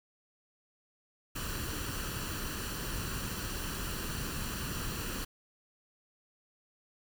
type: noise with comb filter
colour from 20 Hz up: pink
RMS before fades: -37 dBFS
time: 1.35-5.25 s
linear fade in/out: 10 ms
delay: 0.69 ms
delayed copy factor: +0.6
effects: none